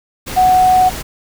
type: tone in noise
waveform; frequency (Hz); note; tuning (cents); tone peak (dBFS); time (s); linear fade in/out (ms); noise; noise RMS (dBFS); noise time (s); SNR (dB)
sine; 740; F#5; 0; -7; 0.36-0.9; 20; pink; -25; 0.26-1.03; +15
effects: none